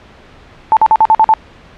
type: tone bursts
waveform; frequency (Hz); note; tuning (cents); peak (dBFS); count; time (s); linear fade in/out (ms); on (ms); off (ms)
sine; 880; A5; 0; -4; 7; 0.72-1.338; 0; 48; 47
effects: pink hiss -40 dBFS RMS until 1.77 s + low-pass 3000 Hz 12 dB/octave